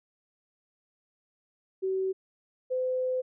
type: tone pair in turn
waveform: sine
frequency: 380 / 510.8 Hz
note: F#4 / C5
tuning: +46 / -42 cents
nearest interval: perfect fourth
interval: 512 cents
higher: second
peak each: -26 dBFS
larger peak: neither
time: 1.82-2.13 / 2.7-3.22 s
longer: second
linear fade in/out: 20 ms
effects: none